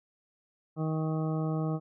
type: harmonic tone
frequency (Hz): 157.6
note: D#3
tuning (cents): +23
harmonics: 1 / 2 / 3 / 4 / 5 / 7 / 8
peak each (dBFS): -29 / -35 / -39 / -41 / -43 / -46 / -47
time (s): 0.76-1.8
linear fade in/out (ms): 50
effects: none